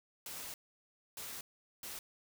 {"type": "noise bursts at uneven times", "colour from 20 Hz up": "white", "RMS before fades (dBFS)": -45, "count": 3, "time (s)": [[0.26, 0.54], [1.17, 1.41], [1.83, 1.99]], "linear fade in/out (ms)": 2, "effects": []}